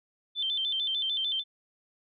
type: tone with vibrato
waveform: sine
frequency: 3322 Hz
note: G#7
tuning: in tune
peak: -27 dBFS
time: 0.35-1.44 s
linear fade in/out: 50 ms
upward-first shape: square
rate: 6.7 Hz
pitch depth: 100 cents each way
effects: none